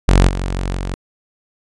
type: tone with level steps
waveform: sawtooth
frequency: 46 Hz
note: F#1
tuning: 9 cents flat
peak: -4 / -15 / -17 dBFS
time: 0.08-0.94 s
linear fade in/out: 0 ms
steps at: 0.28 / 0.76 s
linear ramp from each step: 10 ms
effects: resampled to 22050 Hz